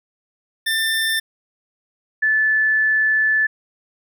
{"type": "tone pair in turn", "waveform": ["25% pulse", "sine"], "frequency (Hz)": [1787, 1742.2], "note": ["A6", "A6"], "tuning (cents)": [26, -18], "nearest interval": "unison", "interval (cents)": 44, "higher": "first", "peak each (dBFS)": -14, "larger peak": "neither", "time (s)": [[0.66, 1.2], [2.22, 3.47]], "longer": "second", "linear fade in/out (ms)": 10, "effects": []}